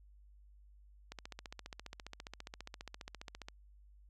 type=click train; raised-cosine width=0.2 ms; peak=-28 dBFS; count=36; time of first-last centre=1.12-3.485 s; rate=14.8 Hz; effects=added 50 Hz sine -58 dBFS peak until 4.09 s